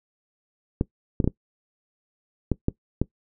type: clicks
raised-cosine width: 3 ms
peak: -8 dBFS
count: 7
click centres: 0.811 / 1.202 / 1.243 / 1.276 / 2.517 / 2.684 / 3.016 s
effects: noise-tail reverb RT60 0.1 s tail -20 dB re dry